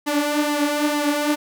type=tone with flanger; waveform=sawtooth; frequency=294.4 Hz; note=D4; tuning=4 cents sharp; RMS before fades=-21 dBFS; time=0.06-1.36 s; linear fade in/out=20 ms; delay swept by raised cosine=0.99 to 5.49 ms; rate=2.2 Hz; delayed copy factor=+0.6; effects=none